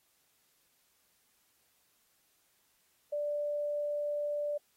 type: tone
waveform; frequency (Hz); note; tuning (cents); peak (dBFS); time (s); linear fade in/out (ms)
sine; 587.3; D5; 0; -31; 3.12-4.58; 10
effects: white hiss -72 dBFS RMS until 4.76 s + AAC 48 kbps